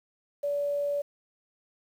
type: tone with quantisation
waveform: sine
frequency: 575 Hz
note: D5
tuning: 37 cents flat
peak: -26 dBFS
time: 0.43-1.02 s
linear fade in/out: 10 ms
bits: 9
effects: none